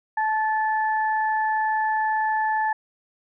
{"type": "tone pair together", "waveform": "sine", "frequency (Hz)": [869, 1744], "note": ["A5", "A6"], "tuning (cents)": [-22, -16], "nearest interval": "octave", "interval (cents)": 1206, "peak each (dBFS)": [-21, -27], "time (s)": [0.17, 2.73], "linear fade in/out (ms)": 5, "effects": []}